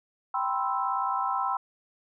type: chord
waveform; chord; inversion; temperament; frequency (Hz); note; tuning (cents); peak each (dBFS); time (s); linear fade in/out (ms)
sine; C major seventh; second; equal; 784 / 987.8 / 1046.5 / 1318.5; G5 / B5 / C6 / E6; 0 / 0 / 0 / 0; -31; 0.34-1.57; 5
effects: none